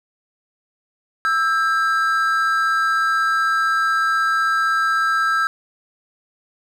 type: tone pair together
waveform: triangle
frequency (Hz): 1318.5 / 1602.5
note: E6 / G6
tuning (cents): 0 / +38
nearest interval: minor third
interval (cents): 338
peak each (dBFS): -16 / -18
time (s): 1.25-5.47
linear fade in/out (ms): 0
effects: none